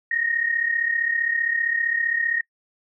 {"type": "tone pair together", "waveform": "sine", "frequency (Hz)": [1835.7, 1871], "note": ["A#6", "A#6"], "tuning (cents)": [-27, 6], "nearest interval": "unison", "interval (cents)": 33, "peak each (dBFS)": [-26, -22], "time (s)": [0.11, 2.41], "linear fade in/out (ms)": 5, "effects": ["noise-tail reverb RT60 0.1 s tail -23 dB re dry"]}